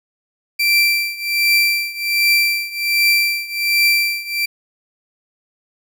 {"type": "tone with tremolo", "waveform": "30% pulse", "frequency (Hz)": 2349, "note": "D7", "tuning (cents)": 0, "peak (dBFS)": -8, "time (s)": [0.59, 4.46], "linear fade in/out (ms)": 10, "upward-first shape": "triangle", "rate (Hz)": 1.3, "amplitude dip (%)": 90, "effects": []}